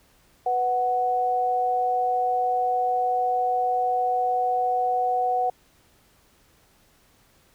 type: tone pair together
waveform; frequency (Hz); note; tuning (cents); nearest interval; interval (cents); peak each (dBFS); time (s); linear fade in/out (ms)
sine; 494.4 / 740.8; B4 / F#5; +2 / +2; perfect fifth; 700; -28 / -21; 0.46-5.5; 5
effects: pink hiss -60 dBFS RMS until 7.54 s